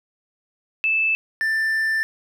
sine / triangle tone pair in turn, 2630 / 1776.2 Hz, E7 / A6, -5 / +16 cents, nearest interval perfect fifth, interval 679 cents, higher first, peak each -17 dBFS, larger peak neither, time 0.84-1.15 / 1.41-2.03 s, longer second, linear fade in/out 0 ms, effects none

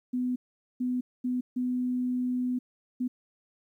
sine tone bursts at uneven times, 250 Hz, B3, 21 cents sharp, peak -26 dBFS, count 5, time 0.13-0.36 / 0.8-1.01 / 1.24-1.41 / 1.56-2.59 / 3-3.08 s, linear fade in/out 10 ms, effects 11-bit

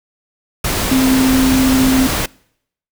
sine tone in noise, 261.6 Hz, C4, in tune, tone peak -10 dBFS, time 0.91-2.07 s, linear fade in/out 5 ms, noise pink, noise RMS -18 dBFS, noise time 0.64-2.26 s, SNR +5 dB, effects noise-tail reverb RT60 0.7 s tail -25 dB re dry

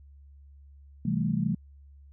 sine chord, A minor seventh, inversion first, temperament equal, 130.81 / 164.81 / 196 / 220 Hz, C3 / E3 / G3 / A3, 0 / 0 / 0 / 0 cents, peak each -32 / -29 / -30 / -30 dBFS, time 1.05-1.55 s, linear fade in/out 5 ms, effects added 70 Hz sine -49 dBFS peak until 2.12 s

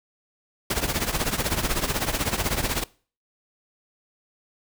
pink noise with tremolo, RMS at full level -22 dBFS, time 0.7-2.84 s, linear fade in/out 5 ms, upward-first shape triangle, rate 16 Hz, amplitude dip 85%, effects noise-tail reverb RT60 0.4 s tail -22 dB re dry

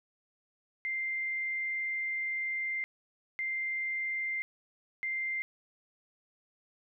sine tone bursts at uneven times, 2093 Hz, C7, in tune, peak -31 dBFS, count 3, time 0.85-2.84 / 3.39-4.42 / 5.03-5.42 s, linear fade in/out 0 ms, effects none

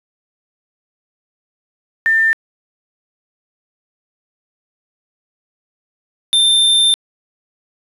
sine / square tone pair in turn, 1795 / 3582 Hz, A6 / A7, +34 / +30 cents, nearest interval octave, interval 1196 cents, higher second, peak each -10 dBFS, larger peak neither, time 2.06-2.33 / 6.33-6.94 s, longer second, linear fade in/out 0 ms, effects resampled to 32000 Hz + 7-bit

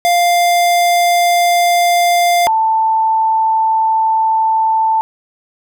square / sine tone pair in turn, 698.5 / 885.9 Hz, F5 / A5, 0 / +12 cents, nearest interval major third, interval 412 cents, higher second, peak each -10 / -10 dBFS, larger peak neither, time 0.05-2.47 / 2.47-5.01 s, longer second, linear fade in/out 0 ms, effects none

